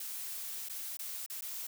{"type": "noise with dropouts", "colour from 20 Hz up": "blue", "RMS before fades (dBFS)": -41, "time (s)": [0, 1.67], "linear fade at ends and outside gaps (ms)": 5, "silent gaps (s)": [[0.688, 0.695], [0.971, 0.991], [1.263, 1.299], [1.41, 1.421]], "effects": []}